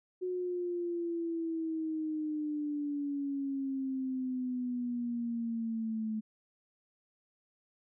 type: exponential sweep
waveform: sine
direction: down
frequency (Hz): 366.9 to 216.3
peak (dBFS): -32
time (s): 0.21-6.21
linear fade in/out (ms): 20
effects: none